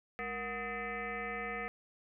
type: tone with frequency modulation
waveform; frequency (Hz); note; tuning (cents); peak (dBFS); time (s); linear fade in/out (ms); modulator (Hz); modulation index
sine; 1259; D#6; +20; -36; 0.19-1.68; 0; 263; 3.9
effects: none